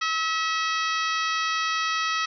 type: harmonic tone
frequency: 645 Hz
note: E5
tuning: 38 cents flat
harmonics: 2 / 3 / 4 / 5 / 6 / 7 / 8 / 9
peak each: -26 / -30 / -32 / -34 / -36 / -37 / -38 / -39 dBFS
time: 0.01-2.26 s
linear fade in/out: 10 ms
effects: none